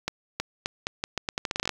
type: accelerating click train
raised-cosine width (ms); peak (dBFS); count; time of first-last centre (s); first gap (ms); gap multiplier
0.2; -10; 16; 0.08-1.693; 320; 0.81
effects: 7-bit